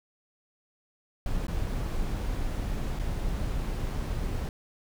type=noise with dropouts; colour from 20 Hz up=brown; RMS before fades=-30 dBFS; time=1.26-4.49 s; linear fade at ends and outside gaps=2 ms; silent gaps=1.469-1.481 / 2.991-2.995 s; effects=none